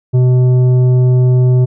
triangle tone with tanh clipping, 126.2 Hz, B2, 38 cents sharp, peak -8 dBFS, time 0.13-1.66 s, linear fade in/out 20 ms, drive 13 dB, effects none

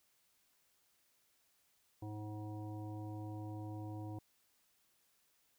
harmonic tone, 106 Hz, G#2, 36 cents sharp, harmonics 1 / 3 / 5 / 7 / 9, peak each -44 / -47 / -57 / -55 / -58 dBFS, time 2.02-4.19 s, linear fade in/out 5 ms, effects white hiss -75 dBFS RMS until 5.58 s

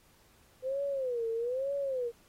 sine tone with vibrato, 505 Hz, B4, 39 cents sharp, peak -30 dBFS, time 0.62-2.12 s, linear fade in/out 50 ms, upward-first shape sine, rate 1.1 Hz, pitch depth 190 cents each way, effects pink hiss -64 dBFS RMS until 2.28 s + AAC 48 kbps

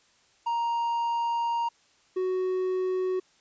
triangle tone pair in turn, 935 / 371.1 Hz, A#5 / F#4, +5 / +5 cents, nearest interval octave + major third, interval 1600 cents, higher first, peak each -23 dBFS, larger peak neither, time 0.46-1.69 / 2.16-3.2 s, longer first, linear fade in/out 10 ms, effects white hiss -63 dBFS RMS until 3.4 s + resampled to 16000 Hz

